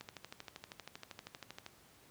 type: click train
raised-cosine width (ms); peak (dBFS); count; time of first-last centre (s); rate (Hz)
0.2; -28; 22; 0.01-1.664; 12.7
effects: pink hiss -63 dBFS RMS until 2.1 s + high-pass 80 Hz 12 dB/octave